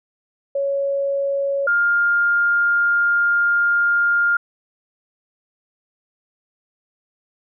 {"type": "tone pair in turn", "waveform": "sine", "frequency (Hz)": [556, 1406.3], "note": ["C#5", "F6"], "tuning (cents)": [5, 12], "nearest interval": "octave + major third", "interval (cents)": 1607, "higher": "second", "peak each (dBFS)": [-18, -14], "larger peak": "second", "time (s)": [[0.55, 1.67], [1.67, 4.37]], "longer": "second", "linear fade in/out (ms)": 5, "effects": []}